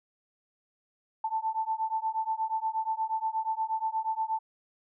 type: beating tone pair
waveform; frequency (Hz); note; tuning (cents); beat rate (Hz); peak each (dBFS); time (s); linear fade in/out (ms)
sine; 880 / 888.4; A5 / A5; 0 / +16; 8.4; -31; 1.24-4.39; 5
effects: none